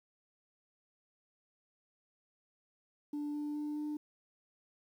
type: tone with pitch steps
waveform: sine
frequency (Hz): 293.7 / 295.6 / 297.5 / 299.4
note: D4 / D4 / D4 / D4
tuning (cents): 0 / +11 / +22 / +33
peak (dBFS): -33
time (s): 3.13-3.97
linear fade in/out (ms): 5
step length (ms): 210
effects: tanh soft clip ceiling -34 dBFS + 11-bit